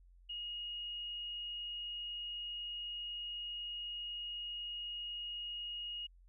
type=tone; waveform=sine; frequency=2874 Hz; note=F7; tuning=49 cents sharp; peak=-40 dBFS; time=0.29-6.07 s; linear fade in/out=10 ms; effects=added 44 Hz sine -59 dBFS peak until 6.28 s